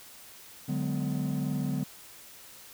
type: chord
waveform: triangle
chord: G# half-diminished seventh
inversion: second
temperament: equal with one note detuned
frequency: 146.83 / 185 / 207.7 / 252.1 Hz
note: D3 / F#3 / G#3 / B3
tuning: 0 / 0 / 0 / +36 cents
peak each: -29 / -32 / -33 / -31 dBFS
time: 0.68-1.84 s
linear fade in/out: 10 ms
effects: tanh soft clip ceiling -20 dBFS + white hiss -50 dBFS RMS until 2.73 s